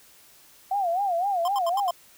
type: tone with vibrato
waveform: sine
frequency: 740 Hz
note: F#5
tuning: in tune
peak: -22 dBFS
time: 0.71-1.91 s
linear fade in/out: 5 ms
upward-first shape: sine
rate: 3.9 Hz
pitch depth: 170 cents each way
type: tone bursts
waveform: square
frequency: 1046.5 Hz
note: C6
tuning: in tune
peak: -28 dBFS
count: 5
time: 1.45-1.908 s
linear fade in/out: 2 ms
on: 30 ms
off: 77 ms
effects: white hiss -54 dBFS RMS until 2.17 s